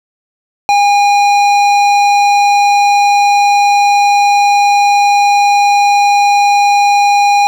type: tone with hard clipping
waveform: sine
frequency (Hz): 813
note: G#5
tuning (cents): -37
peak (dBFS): -8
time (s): 0.69-7.47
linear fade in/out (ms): 0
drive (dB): 13
effects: none